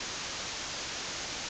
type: low-pass noise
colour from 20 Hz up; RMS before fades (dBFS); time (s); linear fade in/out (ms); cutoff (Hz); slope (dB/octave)
white; -38; 0-1.49; 5; 7000; 96
effects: none